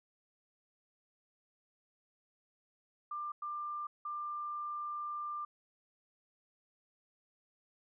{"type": "tone bursts at uneven times", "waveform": "sine", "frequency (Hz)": 1191, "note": "D6", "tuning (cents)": 24, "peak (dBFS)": -37, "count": 3, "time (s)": [[3.11, 3.32], [3.42, 3.87], [4.05, 5.45]], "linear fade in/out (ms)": 5, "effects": []}